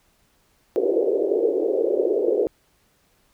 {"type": "band-pass noise", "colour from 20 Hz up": "white", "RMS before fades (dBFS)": -21, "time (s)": [0.76, 2.47], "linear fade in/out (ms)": 0, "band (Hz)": [350, 510], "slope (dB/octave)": 48, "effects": ["pink hiss -63 dBFS RMS until 3.33 s"]}